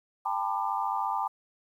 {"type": "tone cluster", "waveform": "sine", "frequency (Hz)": [795, 889, 998, 1192], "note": ["G5", "A5", "B5", "D6"], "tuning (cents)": [24, 18, 18, 25], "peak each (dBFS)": [-32, -32, -33, -34], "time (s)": [0.25, 1.28], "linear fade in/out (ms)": 10, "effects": ["10-bit"]}